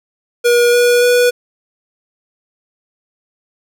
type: tone with pitch steps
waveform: square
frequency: 479.6 / 484.3 / 489.1 Hz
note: A#4 / B4 / B4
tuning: +49 / -34 / -17 cents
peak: -9 dBFS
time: 0.44-1.31 s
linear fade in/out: 20 ms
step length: 290 ms
effects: 7-bit